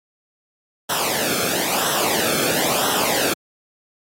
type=noise with flanger; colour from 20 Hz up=pink; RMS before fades=-21 dBFS; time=0.89-3.34 s; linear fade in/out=10 ms; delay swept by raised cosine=0.43 to 1.06 ms; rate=1 Hz; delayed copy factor=-0.7; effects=high-pass 150 Hz 12 dB/octave + AAC 48 kbps